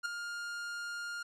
45% pulse tone with ADSR envelope, 1410 Hz, F6, 16 cents sharp, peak -30 dBFS, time 0.03-1.23 s, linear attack 26 ms, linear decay 6 ms, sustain -8 dB, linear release 8 ms, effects low-pass 8000 Hz 12 dB/octave

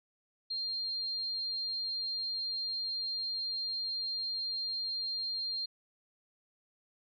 sine tone, 4198 Hz, C8, 5 cents sharp, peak -33 dBFS, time 0.5-5.66 s, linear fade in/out 10 ms, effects none

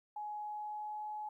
sine tone with pitch glide, 840 to 847.3 Hz, G#5 to G#5, +19 to +34 cents, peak -39 dBFS, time 0.16-1.29 s, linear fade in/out 5 ms, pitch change +15 cents, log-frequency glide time 0.39-1.04 s, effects 13-bit

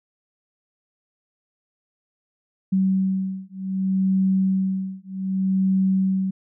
sine beating tone pair, 190 / 190.65 Hz, F#3 / G3, +46 / -48 cents, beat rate 0.65 Hz, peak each -22 dBFS, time 2.72-6.31 s, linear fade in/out 10 ms, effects none

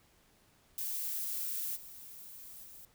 violet noise with level steps, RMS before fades -37 / -50 / -52 dBFS, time 0.78-2.85 s, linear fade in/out 0 ms, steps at 1.75 / 2.63 s, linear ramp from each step 20 ms, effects pink hiss -67 dBFS RMS until 2.94 s

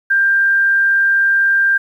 sine tone, 1589 Hz, G6, 23 cents sharp, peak -10 dBFS, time 0.1-1.78 s, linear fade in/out 10 ms, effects 8-bit

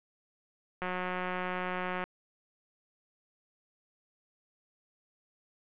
click train, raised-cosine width 0.5 ms, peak -20 dBFS, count 223, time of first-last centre 0.82-2.04 s, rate 182 Hz, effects resampled to 8000 Hz + 10-bit

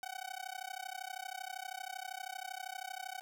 sawtooth tone with amplitude modulation, 752 Hz, F#5, 28 cents sharp, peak -34 dBFS, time 0.03-3.21 s, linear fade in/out 0 ms, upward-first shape sine, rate 32.7 Hz, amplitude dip 100%, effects none

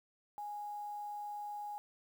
sine tone with quantisation, 828 Hz, G#5, 5 cents flat, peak -40 dBFS, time 0.38-1.78 s, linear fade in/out 0 ms, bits 10, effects none

